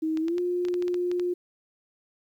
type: tone with pitch glide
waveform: sine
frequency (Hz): 316.7 to 355.5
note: D#4 to F4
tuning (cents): +31 to +31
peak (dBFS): -24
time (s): 0.02-1.34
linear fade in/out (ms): 10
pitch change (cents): +200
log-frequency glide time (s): 0.21-0.38
type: clicks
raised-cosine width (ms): 0.2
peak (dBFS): -23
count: 11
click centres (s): 0.173 / 0.283 / 0.382 / 0.651 / 0.685 / 0.741 / 0.824 / 0.881 / 0.943 / 1.115 / 1.197
effects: 10-bit